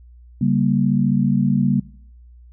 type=chord; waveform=sine; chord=G diminished; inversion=second; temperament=just; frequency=141.12 / 196 / 235.2 Hz; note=Db3 / G3 / Bb3; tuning=+31 / 0 / +16 cents; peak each=-19 dBFS; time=0.41-1.8 s; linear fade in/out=5 ms; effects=noise-tail reverb RT60 0.7 s tail -22 dB re dry + added 60 Hz sine -42 dBFS peak until 2.52 s